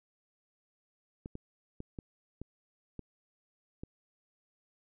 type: clicks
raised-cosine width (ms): 3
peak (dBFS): -28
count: 7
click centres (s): 1.259 / 1.354 / 1.804 / 1.988 / 2.416 / 2.993 / 3.835
effects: none